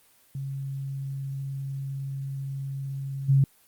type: tone with level steps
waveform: sine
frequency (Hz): 136.7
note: C#3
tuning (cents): -24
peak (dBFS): -30 / -16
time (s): 0.35-3.44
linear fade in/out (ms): 2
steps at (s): 3.28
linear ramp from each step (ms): 20
effects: white hiss -60 dBFS RMS until 3.67 s + Opus 24 kbps